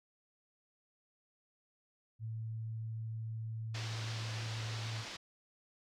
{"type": "tone", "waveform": "sine", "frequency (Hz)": 111.7, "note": "A2", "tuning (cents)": 27, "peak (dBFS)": -38, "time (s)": [2.19, 5.05], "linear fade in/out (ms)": 50}
{"type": "low-pass noise", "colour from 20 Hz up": "white", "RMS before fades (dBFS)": -46, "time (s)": [3.74, 5.17], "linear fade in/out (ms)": 10, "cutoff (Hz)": 5300, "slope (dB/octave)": 24}
{"effects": []}